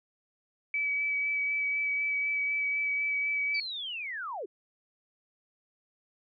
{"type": "tone with vibrato", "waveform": "sine", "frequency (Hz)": 2289, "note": "D7", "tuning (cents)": -45, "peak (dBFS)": -27, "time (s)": [0.74, 3.6], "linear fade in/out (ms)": 2, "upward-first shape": "sine", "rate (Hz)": 4, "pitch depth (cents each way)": 14}
{"type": "linear sweep", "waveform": "sine", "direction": "down", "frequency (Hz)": [4692, 335.5], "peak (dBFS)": -34, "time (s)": [3.54, 4.46], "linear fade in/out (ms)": 10}
{"effects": []}